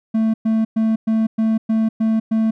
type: tone bursts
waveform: triangle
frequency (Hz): 221.7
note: A3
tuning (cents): +13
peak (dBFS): -12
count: 8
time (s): 0.14-2.51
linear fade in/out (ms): 10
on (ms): 200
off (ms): 110
effects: none